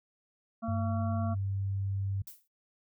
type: harmonic tone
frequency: 227.2 Hz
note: A#3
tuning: 44 cents flat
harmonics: 1 / 3 / 5 / 6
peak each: -34 / -38 / -43 / -46 dBFS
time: 0.62-1.35 s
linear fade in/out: 20 ms
type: tone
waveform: sine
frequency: 98 Hz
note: G2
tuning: in tune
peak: -30 dBFS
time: 0.68-2.22 s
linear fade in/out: 5 ms
type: noise with exponential decay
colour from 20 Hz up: violet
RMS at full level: -41 dBFS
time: 2.27-2.48 s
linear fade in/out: 5 ms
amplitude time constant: 44 ms
effects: noise-tail reverb RT60 0.1 s tail -20 dB re dry